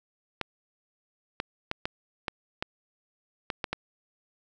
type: clicks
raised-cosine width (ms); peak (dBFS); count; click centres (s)
0.3; -13; 9; 0.413 / 1.401 / 1.714 / 1.855 / 2.282 / 2.625 / 3.502 / 3.642 / 3.73
effects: none